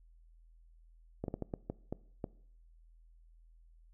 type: slowing click train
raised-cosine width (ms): 2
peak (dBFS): -23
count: 8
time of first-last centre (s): 1.24-2.242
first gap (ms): 42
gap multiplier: 1.4
effects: noise-tail reverb RT60 0.6 s tail -21 dB re dry + added 41 Hz sine -58 dBFS peak until 3.93 s